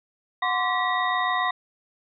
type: tone cluster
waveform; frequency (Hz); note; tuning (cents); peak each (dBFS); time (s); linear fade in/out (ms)
sine; 731 / 1039 / 1146 / 1939 / 3706; F#5 / C6 / D6 / B6 / A#7; -21 / -12 / -43 / -32 / -11; -28 / -26 / -29 / -27 / -33; 0.42-1.51; 5
effects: none